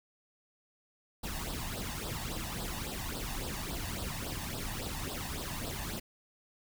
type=noise with flanger; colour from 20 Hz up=pink; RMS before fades=-38 dBFS; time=1.23-6 s; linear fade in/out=10 ms; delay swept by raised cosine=0.22 to 1.13 ms; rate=3.6 Hz; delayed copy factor=+0.7; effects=none